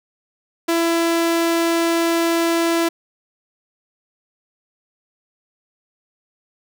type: tone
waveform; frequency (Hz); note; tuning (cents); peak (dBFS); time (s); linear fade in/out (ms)
sawtooth; 334.6; E4; +26; -12; 0.68-2.89; 10
effects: none